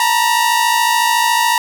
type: tone pair together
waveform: sawtooth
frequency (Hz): 906 / 959.9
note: A#5 / B5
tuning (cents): -50 / -50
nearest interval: minor second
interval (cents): 100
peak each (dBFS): -12 / -10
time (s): 0-1.58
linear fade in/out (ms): 2
effects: none